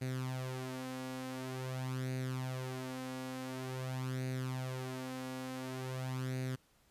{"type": "tone with flanger", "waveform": "sawtooth", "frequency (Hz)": 129.3, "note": "C3", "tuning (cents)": -20, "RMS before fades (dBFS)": -40, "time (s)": [0.01, 6.56], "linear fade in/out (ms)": 10, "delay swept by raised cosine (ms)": [0.46, 4.16], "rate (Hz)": 0.47, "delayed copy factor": 0.65, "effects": ["pink hiss -70 dBFS RMS until 6.9 s", "resampled to 32000 Hz"]}